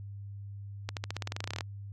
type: accelerating click train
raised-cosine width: 0.2 ms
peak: -17 dBFS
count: 17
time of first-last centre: 0.89-1.608 s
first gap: 78 ms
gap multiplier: 0.92
effects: added 100 Hz sine -40 dBFS peak until 1.92 s + AAC 64 kbps